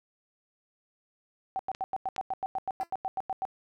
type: tone bursts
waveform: sine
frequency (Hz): 765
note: G5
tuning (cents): -42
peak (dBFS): -28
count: 16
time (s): 1.56-3.452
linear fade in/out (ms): 0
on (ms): 32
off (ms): 92
type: clicks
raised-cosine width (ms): 0.2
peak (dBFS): -23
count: 2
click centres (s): 1.749 / 2.163
type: tone with exponential decay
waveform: 10% pulse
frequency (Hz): 338.7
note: E4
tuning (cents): +47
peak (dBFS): -31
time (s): 2.81-2.9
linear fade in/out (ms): 0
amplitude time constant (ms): 19
effects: none